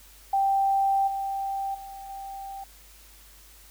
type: tone with level steps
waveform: sine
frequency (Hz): 784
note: G5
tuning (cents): 0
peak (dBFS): -20 / -27 / -38 / -35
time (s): 0.33-2.64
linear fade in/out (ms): 5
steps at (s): 1.07 / 1.74 / 2.09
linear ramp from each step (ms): 10
effects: added 50 Hz sine -53 dBFS peak until 3.7 s + white hiss -53 dBFS RMS until 3.7 s